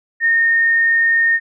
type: tone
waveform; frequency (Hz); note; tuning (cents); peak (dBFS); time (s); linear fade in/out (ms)
sine; 1836; A#6; -27; -11; 0.2-1.4; 50
effects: none